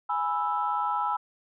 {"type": "chord", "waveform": "sine", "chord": "E major", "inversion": "first", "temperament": "equal", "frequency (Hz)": [830.6, 987.8, 1318.5], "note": ["G#5", "B5", "E6"], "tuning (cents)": [0, 0, 0], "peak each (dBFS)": -29, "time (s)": [0.09, 1.17], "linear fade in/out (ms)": 10, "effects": ["tanh soft clip ceiling -15 dBFS"]}